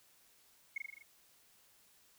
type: tone with echo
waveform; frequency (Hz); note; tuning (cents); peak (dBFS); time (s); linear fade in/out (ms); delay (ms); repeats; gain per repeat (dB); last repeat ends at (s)
sine; 2174; C#7; -34; -34; 0.76-0.78; 5; 41; 6; -3; 1.026
effects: tanh soft clip ceiling -30 dBFS + white hiss -67 dBFS RMS until 2.18 s